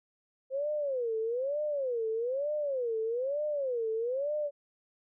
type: tone with vibrato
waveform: sine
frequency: 516 Hz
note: C5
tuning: 24 cents flat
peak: -29 dBFS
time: 0.5-4.51 s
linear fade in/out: 50 ms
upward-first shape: sine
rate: 1.1 Hz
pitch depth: 270 cents each way
effects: none